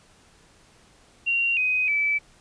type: tone with pitch steps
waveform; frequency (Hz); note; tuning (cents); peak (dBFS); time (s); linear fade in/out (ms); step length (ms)
sine; 2759 / 2509 / 2307; F7 / D#7 / D7; -22 / +14 / -31; -20; 1.26-2.19; 20; 310
effects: pink hiss -56 dBFS RMS until 2.4 s + resampled to 22050 Hz